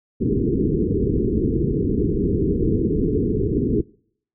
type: low-pass noise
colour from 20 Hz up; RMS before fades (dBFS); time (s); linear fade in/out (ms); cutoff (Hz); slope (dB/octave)
white; -20; 0.2-3.82; 20; 440; 96
effects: noise-tail reverb RT60 0.6 s tail -24 dB re dry